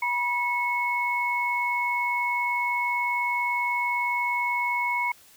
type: tone pair together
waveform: sine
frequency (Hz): 969 / 2195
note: B5 / C#7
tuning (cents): -33 / -18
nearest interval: octave + major second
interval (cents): 1415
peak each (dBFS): -26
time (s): 0.02-5.12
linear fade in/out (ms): 5
effects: white hiss -54 dBFS RMS until 5.36 s